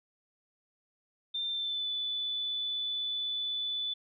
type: tone with pitch glide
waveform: sine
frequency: 3586 to 3484 Hz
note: A7 to A7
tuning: +32 to -18 cents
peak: -31 dBFS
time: 1.34-3.94 s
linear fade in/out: 10 ms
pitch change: -50 cents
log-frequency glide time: 1.47-1.9 s
effects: none